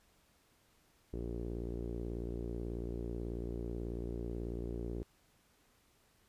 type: tone with low-pass filter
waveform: sawtooth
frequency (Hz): 58.27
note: A#1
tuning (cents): 0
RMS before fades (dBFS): -40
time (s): 1.13-5.03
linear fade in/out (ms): 0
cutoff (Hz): 390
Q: 3.9
effects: pink hiss -70 dBFS RMS until 6.28 s + resampled to 32000 Hz